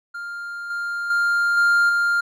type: tone with level steps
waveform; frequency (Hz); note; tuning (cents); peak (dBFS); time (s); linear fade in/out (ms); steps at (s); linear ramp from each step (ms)
triangle; 1400; F6; +4; -27 / -22 / -15 / -12 / -15; 0.14-2.21; 10; 0.7 / 1.1 / 1.57 / 1.89; 5
effects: none